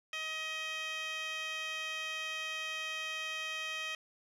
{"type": "tone with band-pass filter", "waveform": "15% pulse", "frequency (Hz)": 631, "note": "D#5", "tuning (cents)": 24, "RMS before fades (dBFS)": -39, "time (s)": [0.13, 3.95], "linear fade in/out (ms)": 2, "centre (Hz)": 3200, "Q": 2.1, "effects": []}